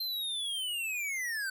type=linear sweep; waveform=square; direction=down; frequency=4167 to 1508 Hz; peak=-33 dBFS; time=0-1.5 s; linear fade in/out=5 ms; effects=none